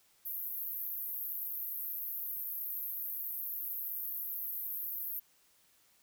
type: band-pass noise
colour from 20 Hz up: white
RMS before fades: -39 dBFS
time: 0.25-5.2 s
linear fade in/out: 10 ms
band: 12000 to 16000 Hz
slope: 96 dB/octave
effects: white hiss -68 dBFS RMS until 6.02 s